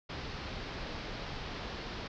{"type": "low-pass noise", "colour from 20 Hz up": "pink", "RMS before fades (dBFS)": -41, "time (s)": [0.09, 2.08], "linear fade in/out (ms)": 10, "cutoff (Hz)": 5200, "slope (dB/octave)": 48, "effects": []}